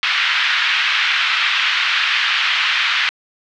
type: band-pass noise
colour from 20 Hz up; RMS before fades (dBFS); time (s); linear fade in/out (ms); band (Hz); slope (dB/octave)
white; -17; 0.03-3.09; 0; 1300 to 3400; 24
effects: low-pass 6000 Hz 12 dB/octave